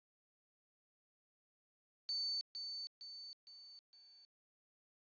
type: tone with echo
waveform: sine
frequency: 4518 Hz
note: C#8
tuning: 32 cents sharp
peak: -36 dBFS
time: 2.09-2.41 s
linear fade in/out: 0 ms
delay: 460 ms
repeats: 4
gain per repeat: -6 dB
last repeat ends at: 4.25 s
effects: resampled to 11025 Hz + 13-bit